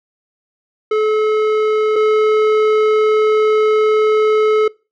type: tone pair in turn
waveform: square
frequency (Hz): 430.6 / 430.6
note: A4 / A4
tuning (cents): -37 / -37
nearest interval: unison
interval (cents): 0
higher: neither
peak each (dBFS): -13 / -11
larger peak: second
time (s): 0.91-1.96 / 1.96-4.68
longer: second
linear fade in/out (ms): 5
effects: noise-tail reverb RT60 0.3 s tail -23 dB re dry + low-pass 2000 Hz 12 dB/octave